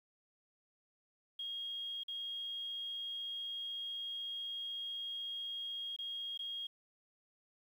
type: tone with dropouts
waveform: sine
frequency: 3262 Hz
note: G#7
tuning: 32 cents flat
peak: -39 dBFS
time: 1.39-6.67 s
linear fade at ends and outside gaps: 5 ms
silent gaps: 2.035-2.081 / 5.964-5.987 / 6.376-6.391 s
effects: 11-bit